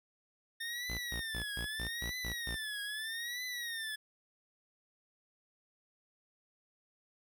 25% pulse tone with vibrato, 1819 Hz, A#6, 43 cents flat, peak -34 dBFS, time 0.6-3.96 s, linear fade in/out 10 ms, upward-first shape triangle, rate 0.79 Hz, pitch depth 180 cents each way
sawtooth tone bursts, 58.3 Hz, A#1, 1 cent sharp, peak -35 dBFS, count 8, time 0.89-2.56 s, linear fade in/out 10 ms, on 95 ms, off 130 ms
effects none

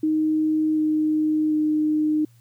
sine tone with pitch steps, 311.1 / 308.6 / 306.1 Hz, D#4 / D#4 / D#4, 0 / -14 / -28 cents, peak -18 dBFS, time 0.03-2.25 s, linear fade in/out 5 ms, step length 740 ms, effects added 118 Hz sine -51 dBFS peak until 2.4 s + white hiss -63 dBFS RMS until 2.4 s

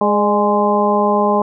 harmonic tone with a mistuned harmonic, 207.7 Hz, G#3, in tune, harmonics 1 / 2 / 3 / 4 / 5, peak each -18 / -18 / -18 / -18 / -18 dBFS, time 0.01-1.42 s, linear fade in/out 2 ms, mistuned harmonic 3, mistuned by -42 cents, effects none

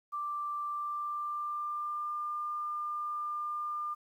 sine tone with pitch glide, 1177 to 1200.3 Hz, D6 to D6, +3 to +37 cents, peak -33 dBFS, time 0.12-3.95 s, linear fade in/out 20 ms, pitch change +34 cents, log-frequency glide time 0.66-2.24 s, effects 11-bit

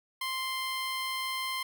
15% pulse tone, 1046.5 Hz, C6, in tune, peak -25 dBFS, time 0.21-1.63 s, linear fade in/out 5 ms, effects none

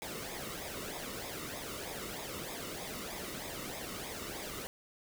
pink noise with flanger, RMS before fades -42 dBFS, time 0.02-4.67 s, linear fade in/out 0 ms, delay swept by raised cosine 0.68 to 1.25 ms, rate 3.2 Hz, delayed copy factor -0.65, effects none

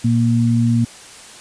sine tone pair together, 117.6 / 233.9 Hz, A#2 / A#3, +16 / +6 cents, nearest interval octave, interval 1190 cents, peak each -15 dBFS, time 0.04-0.85 s, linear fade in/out 10 ms, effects white hiss -39 dBFS RMS until 1.4 s + resampled to 22050 Hz

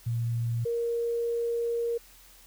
sine tone pair in turn, 117.1 / 468.4 Hz, A#2 / A#4, +8 / +8 cents, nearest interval 2 octaves, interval 2400 cents, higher second, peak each -26 dBFS, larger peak neither, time 0.06-0.65 / 0.65-1.98 s, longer second, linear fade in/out 10 ms, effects added 42 Hz sine -58 dBFS peak until 2.46 s + white hiss -55 dBFS RMS until 2.46 s

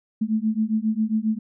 sine beating tone pair, 214.7 / 222.1 Hz, A3 / A3, -42 / +16 cents, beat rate 7.4 Hz, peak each -23 dBFS, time 0.21-1.39 s, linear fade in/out 10 ms, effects none

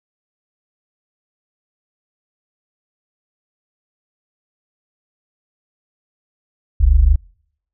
sine tone pair together, 43.13 / 68.6 Hz, F1 / C#2, -21 / -17 cents, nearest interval minor sixth, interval 804 cents, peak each -11 dBFS, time 6.8-7.16 s, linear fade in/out 10 ms, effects noise-tail reverb RT60 0.7 s tail -26 dB re dry

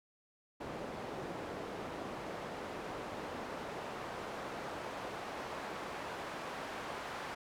pink noise with band-pass filter sweep, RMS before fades -43 dBFS, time 0.6-7.35 s, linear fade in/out 10 ms, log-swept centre 490 to 970 Hz, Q 0.73, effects none

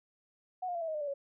sine tone with pitch steps, 737 / 708.2 / 680.5 / 653.9 / 628.4 / 603.8 / 580.2 / 557.6 Hz, F#5 / F5 / F5 / E5 / D#5 / D5 / D5 / C#5, -7 / +24 / -45 / -14 / +17 / +48 / -21 / +10 cents, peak -33 dBFS, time 0.62-1.14 s, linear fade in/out 10 ms, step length 65 ms, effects none

